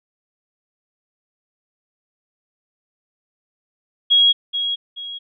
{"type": "tone with echo", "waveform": "sine", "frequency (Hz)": 3302, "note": "G#7", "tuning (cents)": -11, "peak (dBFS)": -10, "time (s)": [4.1, 4.33], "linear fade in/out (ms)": 20, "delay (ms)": 430, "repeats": 2, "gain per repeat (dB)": -9, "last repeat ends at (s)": 5.19, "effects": []}